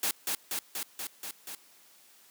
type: noise with echo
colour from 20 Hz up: white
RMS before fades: -29 dBFS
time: 0.03-0.11 s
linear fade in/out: 2 ms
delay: 240 ms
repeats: 6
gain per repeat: -2 dB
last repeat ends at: 1.55 s
effects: white hiss -59 dBFS RMS until 2.3 s + high-pass 200 Hz 12 dB/octave